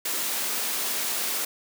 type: high-pass noise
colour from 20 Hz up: white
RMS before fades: -28 dBFS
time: 0.05-1.45 s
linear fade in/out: 5 ms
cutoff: 210 Hz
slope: 24 dB/octave
effects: none